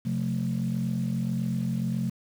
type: chord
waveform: sine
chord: F major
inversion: second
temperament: equal with one note detuned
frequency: 130.81 / 178.28 / 220 Hz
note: C3 / F3 / A3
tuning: 0 / +36 / 0 cents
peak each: -29 dBFS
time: 0.05-2.1 s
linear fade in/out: 10 ms
effects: tanh soft clip ceiling -19 dBFS + 8-bit